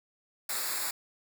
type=noise with comb filter; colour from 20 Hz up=white; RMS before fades=-33 dBFS; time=0.49-0.91 s; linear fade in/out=5 ms; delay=0.33 ms; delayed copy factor=-0.8; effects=none